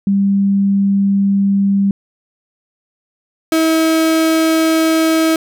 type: tone pair in turn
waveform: sine / 35% pulse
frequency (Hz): 197.9 / 321.7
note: G3 / E4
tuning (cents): +17 / -42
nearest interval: minor sixth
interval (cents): 841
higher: second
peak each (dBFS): -10 / -9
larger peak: second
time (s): 0.07-1.91 / 3.52-5.36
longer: neither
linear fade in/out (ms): 2
effects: none